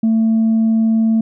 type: tone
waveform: sine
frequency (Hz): 223.4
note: A3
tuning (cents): +27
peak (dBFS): -9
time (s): 0.03-1.21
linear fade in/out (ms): 5
effects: tanh soft clip ceiling -9 dBFS